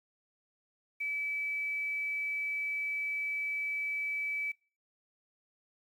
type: tone with quantisation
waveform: sine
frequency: 2300 Hz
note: D7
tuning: 37 cents flat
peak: -32 dBFS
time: 1-4.52 s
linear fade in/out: 10 ms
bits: 10
effects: noise-tail reverb RT60 0.4 s tail -24 dB re dry